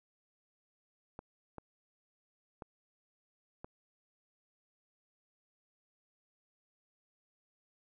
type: clicks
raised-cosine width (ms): 1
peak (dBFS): -30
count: 4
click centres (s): 1.191 / 1.583 / 2.622 / 3.645
effects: none